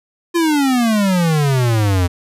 square exponential sweep, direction down, 349.2 to 86 Hz, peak -13 dBFS, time 0.34-2.08 s, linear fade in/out 20 ms, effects resampled to 32000 Hz

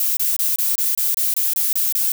violet noise bursts, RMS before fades -19 dBFS, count 11, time 0-2.12 s, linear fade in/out 2 ms, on 170 ms, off 25 ms, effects none

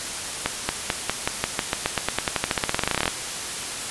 accelerating click train, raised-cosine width 0.3 ms, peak -4 dBFS, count 30, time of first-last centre 0.46-3.079 s, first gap 230 ms, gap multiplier 0.92, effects white hiss -30 dBFS RMS until 3.9 s + resampled to 24000 Hz

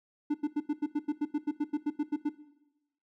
triangle tone bursts, 295.7 Hz, D4, 12 cents sharp, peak -23 dBFS, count 16, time 0.3-2.294 s, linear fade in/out 10 ms, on 44 ms, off 86 ms, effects noise-tail reverb RT60 1.0 s tail -17 dB re dry

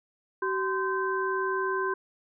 sine tone cluster, 381.5 / 1031 / 1549 Hz, G4 / C6 / G6, -47 / -26 / -21 cents, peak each -29 / -30 / -32 dBFS, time 0.42-1.94 s, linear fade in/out 5 ms, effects none

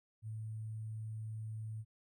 sine tone with sample-and-hold, 109.6 Hz, A2, 6 cents flat, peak -40 dBFS, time 0.22-1.85 s, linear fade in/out 50 ms, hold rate 8820 Hz, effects none

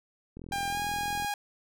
click train, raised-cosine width 3 ms, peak -30 dBFS, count 38, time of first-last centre 0.37-1.247 s, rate 42.2 Hz
sawtooth tone with pitch glide, 800 to 820.6 Hz, G5 to G#5, +35 to -21 cents, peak -26 dBFS, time 0.52-1.34 s, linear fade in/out 2 ms, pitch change +44 cents, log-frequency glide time 0.69-0.78 s
effects none

